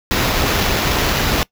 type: noise with sample-and-hold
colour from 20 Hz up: pink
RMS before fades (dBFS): -17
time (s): 0.11-1.43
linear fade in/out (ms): 0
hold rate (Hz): 8820
effects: noise-tail reverb RT60 0.1 s tail -22 dB re dry